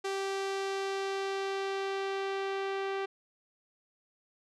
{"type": "tone with low-pass filter sweep", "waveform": "sawtooth", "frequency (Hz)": 390.1, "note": "G4", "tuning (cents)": -8, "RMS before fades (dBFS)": -34, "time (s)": [0.04, 3.06], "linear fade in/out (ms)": 10, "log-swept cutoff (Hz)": [7100, 2900], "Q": 0.92, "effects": []}